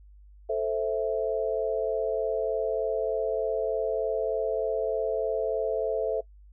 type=chord; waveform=sine; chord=A minor; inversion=none; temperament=equal; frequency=440 / 523.3 / 659.3 Hz; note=A4 / C5 / E5; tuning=0 / 0 / 0 cents; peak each=-28 / -31 / -29 dBFS; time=0.49-6.21 s; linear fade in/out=10 ms; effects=noise-tail reverb RT60 0.1 s tail -22 dB re dry + added 50 Hz sine -49 dBFS peak until 6.52 s